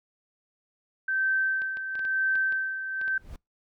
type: tone with tremolo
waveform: sine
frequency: 1551 Hz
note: G6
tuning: 19 cents flat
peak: -22 dBFS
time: 1.08-3.18 s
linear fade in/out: 5 ms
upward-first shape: sine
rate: 1 Hz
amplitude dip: 65%
type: clicks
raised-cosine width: 0.3 ms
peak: -28 dBFS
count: 9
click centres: 1.619 / 1.771 / 1.954 / 1.993 / 2.051 / 2.355 / 2.524 / 3.014 / 3.08 s
type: noise with exponential growth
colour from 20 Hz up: brown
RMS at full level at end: -37 dBFS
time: 3.01-3.36 s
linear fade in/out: 2 ms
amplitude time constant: 75 ms
effects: noise-tail reverb RT60 0.2 s tail -26 dB re dry